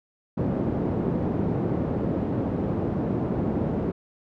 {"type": "band-pass noise", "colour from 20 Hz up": "pink", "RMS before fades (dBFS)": -26, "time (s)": [0.37, 3.92], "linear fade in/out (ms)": 10, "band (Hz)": [130, 420], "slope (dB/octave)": 12, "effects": []}